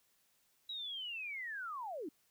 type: linear sweep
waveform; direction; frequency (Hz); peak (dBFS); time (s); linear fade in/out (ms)
sine; down; 3900 to 265.8; -40; 0.69-2.09; 5
effects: white hiss -74 dBFS RMS until 2.3 s